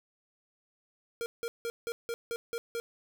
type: tone bursts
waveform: square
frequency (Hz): 466.2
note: A#4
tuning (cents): 0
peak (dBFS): -33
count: 8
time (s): 1.21-2.8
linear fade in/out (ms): 0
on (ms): 50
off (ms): 170
effects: none